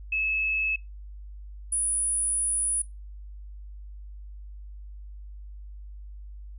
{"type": "tone pair in turn", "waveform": "sine", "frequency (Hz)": [2595, 9797], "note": ["E7", "D#9"], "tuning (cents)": [-28, -28], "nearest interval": "octave + major seventh", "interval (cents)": 2300, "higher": "second", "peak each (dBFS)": [-24, -23], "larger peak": "second", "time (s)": [[0.12, 0.76], [1.72, 2.82]], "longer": "second", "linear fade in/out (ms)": 5, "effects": ["noise-tail reverb RT60 0.2 s tail -21 dB re dry", "added 50 Hz sine -39 dBFS peak until 6.58 s"]}